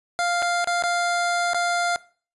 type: tone with dropouts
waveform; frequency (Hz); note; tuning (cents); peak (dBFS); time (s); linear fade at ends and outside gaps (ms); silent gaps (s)
25% pulse; 698.5; F5; 0; -17; 0.19-1.96; 0; 0.421-0.425 / 0.644-0.673 / 0.824-0.837 / 1.534-1.545
effects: noise-tail reverb RT60 0.4 s tail -20 dB re dry + resampled to 24000 Hz